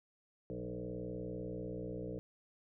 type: tone with frequency modulation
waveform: sine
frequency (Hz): 309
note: D#4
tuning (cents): -12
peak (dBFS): -39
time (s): 0.5-2.19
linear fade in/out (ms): 0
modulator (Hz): 60.2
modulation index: 3.8
effects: none